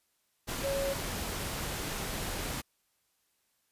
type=tone in noise; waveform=sine; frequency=551 Hz; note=C#5; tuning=11 cents flat; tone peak=-30 dBFS; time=0.63-0.94 s; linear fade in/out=20 ms; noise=pink; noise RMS=-36 dBFS; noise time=0.47-2.62 s; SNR=+3 dB; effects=white hiss -75 dBFS RMS until 3.71 s + resampled to 32000 Hz